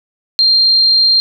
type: tone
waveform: sine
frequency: 4186 Hz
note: C8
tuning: in tune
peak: -7 dBFS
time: 0.39-1.2 s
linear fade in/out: 0 ms
effects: none